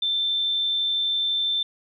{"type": "tone", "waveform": "sine", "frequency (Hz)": 3554, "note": "A7", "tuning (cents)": 17, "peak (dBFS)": -21, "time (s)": [0.02, 1.63], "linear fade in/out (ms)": 5, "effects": []}